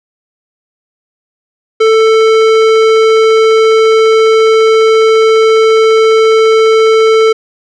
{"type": "tone with tanh clipping", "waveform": "sine", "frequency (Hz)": 442.7, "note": "A4", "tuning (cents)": 11, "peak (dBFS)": -6, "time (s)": [1.8, 7.33], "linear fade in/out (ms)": 10, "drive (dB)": 18, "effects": []}